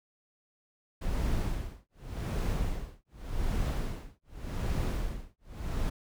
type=noise with tremolo; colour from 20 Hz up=brown; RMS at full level=-29 dBFS; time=1.01-5.9 s; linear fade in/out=10 ms; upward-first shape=sine; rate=0.86 Hz; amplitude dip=100%; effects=none